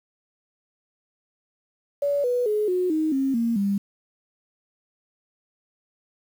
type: tone with pitch steps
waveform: sine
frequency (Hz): 571 / 491.4 / 422.9 / 363.9 / 313.1 / 269.5 / 231.9 / 199.56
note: D5 / B4 / G#4 / F#4 / D#4 / C#4 / A#3 / G3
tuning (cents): -49 / -9 / +31 / -29 / +11 / -49 / -9 / +31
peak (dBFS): -20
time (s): 2.02-3.78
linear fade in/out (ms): 5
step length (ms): 220
effects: 8-bit